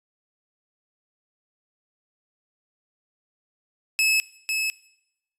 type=tone with echo; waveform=sawtooth; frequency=2592 Hz; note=E7; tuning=30 cents flat; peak=-15 dBFS; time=3.99-4.2 s; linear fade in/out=0 ms; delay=500 ms; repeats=1; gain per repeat=-5 dB; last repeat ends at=4.7 s; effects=noise-tail reverb RT60 0.8 s tail -20 dB re dry + resampled to 32000 Hz